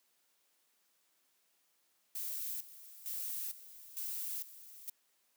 violet noise with tremolo, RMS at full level -40 dBFS, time 2.15-4.9 s, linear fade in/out 5 ms, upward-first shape square, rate 1.1 Hz, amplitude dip 80%, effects white hiss -75 dBFS RMS until 5.36 s + high-pass 200 Hz 12 dB/octave

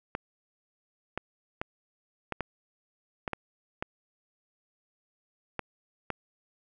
clicks, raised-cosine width 0.5 ms, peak -16 dBFS, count 10, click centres 0.151 / 1.176 / 1.615 / 2.323 / 2.407 / 3.278 / 3.333 / 3.825 / 5.593 / 6.103 s, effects none

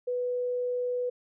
sine tone, 493.9 Hz, B4, in tune, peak -27 dBFS, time 0.07-1.1 s, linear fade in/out 10 ms, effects none

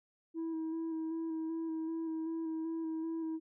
sine tone with vibrato, 323.9 Hz, E4, 30 cents flat, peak -32 dBFS, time 0.34-3.4 s, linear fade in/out 50 ms, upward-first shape square, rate 2.6 Hz, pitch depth 18 cents each way, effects tanh soft clip ceiling -34 dBFS

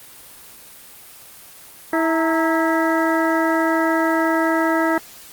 harmonic tone with a mistuned harmonic, 325.7 Hz, E4, 21 cents flat, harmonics 1 / 2 / 3 / 4 / 5 / 6, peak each -19 / -22 / -24 / -25 / -26 / -27 dBFS, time 1.93-4.98 s, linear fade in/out 2 ms, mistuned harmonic 3, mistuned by -89 cents, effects white hiss -42 dBFS RMS until 5.32 s + Opus 24 kbps

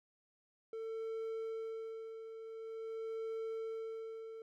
triangle tone with tremolo, 447.6 Hz, A4, 30 cents sharp, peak -36 dBFS, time 0.73-4.42 s, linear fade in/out 2 ms, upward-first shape sine, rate 0.47 Hz, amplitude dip 60%, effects none

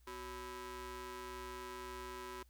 sawtooth ring-modulated tone, 311.1 Hz, D#4, in tune, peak -38 dBFS, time 0.07-2.43 s, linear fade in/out 5 ms, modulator 684 Hz, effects added 60 Hz sine -63 dBFS peak until 2.49 s + white hiss -75 dBFS RMS until 2.49 s

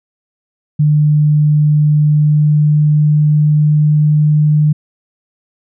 sine tone with pitch glide, 150 to 151.04 Hz, D3 to D3, +37 to +49 cents, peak -7 dBFS, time 0.79-4.73 s, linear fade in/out 10 ms, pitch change +12 cents, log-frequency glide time 2.09-4.36 s, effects none

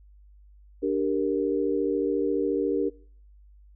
sine chord, G minor, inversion second, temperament equal, 293.7 / 392 / 466.2 Hz, D4 / G4 / Bb4, 0 / 0 / 0 cents, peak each -27 dBFS, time 0.82-2.9 s, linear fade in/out 20 ms, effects noise-tail reverb RT60 0.5 s tail -22 dB re dry + added 50 Hz sine -50 dBFS peak until 3.75 s

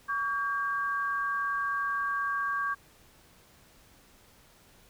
sine tone pair together, 1134 / 1603.7 Hz, C#6 / G6, +39 / +39 cents, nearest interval tritone, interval 600 cents, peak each -30 / -31 dBFS, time 0.08-2.75 s, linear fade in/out 20 ms, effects pink hiss -59 dBFS RMS until 4.89 s

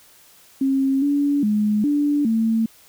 sine tone with pitch steps, 269.6 / 285.9 / 210.4 / 291.1 / 224.4 Hz, C#4 / D4 / G#3 / D4 / A3, -48 / -46 / +23 / -15 / +34 cents, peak -16 dBFS, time 0.61-2.66 s, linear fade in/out 5 ms, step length 410 ms, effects white hiss -51 dBFS RMS until 2.88 s

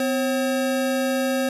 square tone pair together, 254.7 / 540 Hz, C4 / C#5, -46 / -45 cents, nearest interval octave + minor second, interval 1301 cents, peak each -24 dBFS, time 0-1.49 s, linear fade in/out 2 ms, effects resampled to 32000 Hz + 10-bit

